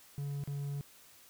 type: tone with dropouts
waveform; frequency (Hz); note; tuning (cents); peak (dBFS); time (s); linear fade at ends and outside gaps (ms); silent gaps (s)
triangle; 141.9; C#3; +41; -33; 0.18-0.81; 0; 0.438-0.475
effects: white hiss -59 dBFS RMS until 1.29 s